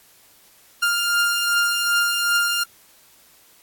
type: beating tone pair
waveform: sawtooth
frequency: 1400 / 1402.6 Hz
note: F6 / F6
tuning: +4 / +7 cents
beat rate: 2.6 Hz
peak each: -15 / -22 dBFS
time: 0.82-2.64 s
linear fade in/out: 10 ms
effects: white hiss -53 dBFS RMS until 3.62 s + AAC 64 kbps